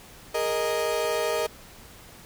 35% pulse chord, Ab suspended second, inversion none, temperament equal with one note detuned, 413.4 / 466.2 / 622.3 Hz, Ab4 / Bb4 / Eb5, -8 / 0 / 0 cents, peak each -30 / -26 / -26 dBFS, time 0.34-1.47 s, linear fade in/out 10 ms, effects pink hiss -48 dBFS RMS until 2.25 s

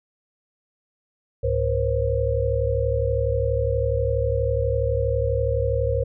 sine tone cluster, 69.1 / 106 / 480.8 / 533 Hz, C#2 / G#2 / B4 / C5, -5 / +36 / -46 / +32 cents, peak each -25 dBFS, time 1.43-6.04 s, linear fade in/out 10 ms, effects none

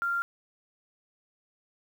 sine tone with quantisation, 1389 Hz, F6, 10 cents flat, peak -26 dBFS, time 0.02-0.22 s, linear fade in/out 0 ms, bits 9, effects none

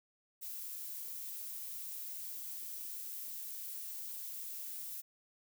violet noise, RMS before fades -44 dBFS, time 0.41-5.02 s, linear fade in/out 20 ms, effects none

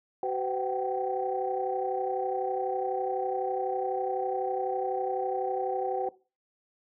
sine tone cluster, 377.3 / 507 / 743 / 775 Hz, F#4 / B4 / F#5 / G5, +34 / +45 / +7 / -20 cents, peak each -32 / -33 / -36 / -31 dBFS, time 0.23-6.09 s, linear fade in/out 2 ms, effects noise-tail reverb RT60 0.3 s tail -17 dB re dry + tanh soft clip ceiling -17 dBFS

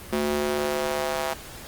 square tone with high-pass filter sweep, 73.42 Hz, D2, in tune, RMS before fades -26 dBFS, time 0.12-1.34 s, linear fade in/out 10 ms, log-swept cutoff 280 to 690 Hz, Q 1.8, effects pink hiss -41 dBFS RMS until 1.67 s + Opus 24 kbps

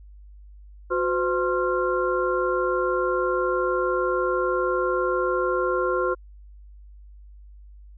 sine tone cluster, 363.8 / 510 / 1061 / 1383 Hz, F#4 / C5 / C6 / F6, -29 / -44 / +24 / -17 cents, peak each -25 / -25 / -28 / -28 dBFS, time 0.9-6.15 s, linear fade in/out 20 ms, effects added 50 Hz sine -43 dBFS peak until 7.97 s

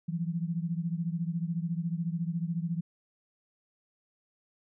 sine beating tone pair, 164.81 / 178.81 Hz, E3 / F3, 0 / +41 cents, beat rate 14 Hz, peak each -31 / -34 dBFS, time 0.08-2.81 s, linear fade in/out 10 ms, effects none

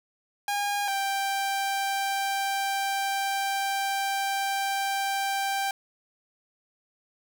sawtooth tone pair in turn, 813 / 786.2 Hz, G#5 / G5, -37 / +5 cents, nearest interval minor second, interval 58 cents, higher first, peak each -22 dBFS, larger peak neither, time 0.48-0.88 / 0.88-5.71 s, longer second, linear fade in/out 2 ms, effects none

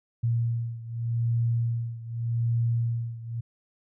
sine beating tone pair, 116.54 / 117.38 Hz, A#2 / A#2, 0 / +12 cents, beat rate 0.84 Hz, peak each -26 / -29 dBFS, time 0.23-3.41 s, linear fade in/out 10 ms, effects none

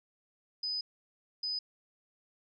sine tone bursts at uneven times, 5000 Hz, D#8, 8 cents sharp, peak -32 dBFS, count 2, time 0.63-0.81 / 1.43-1.59 s, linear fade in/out 5 ms, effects none

